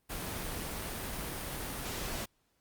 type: noise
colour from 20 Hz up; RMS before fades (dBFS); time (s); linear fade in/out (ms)
pink; -38; 0.09-2.26; 20
effects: pink hiss -75 dBFS RMS until 2.6 s + Opus 32 kbps